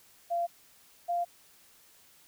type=tone pair in turn; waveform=sine; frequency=688 / 695.6 Hz; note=F5 / F5; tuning=-26 / -7 cents; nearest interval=unison; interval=19 cents; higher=second; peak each=-27 dBFS; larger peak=neither; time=0.3-0.47 / 1.08-1.25 s; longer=neither; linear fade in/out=20 ms; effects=white hiss -60 dBFS RMS until 2.27 s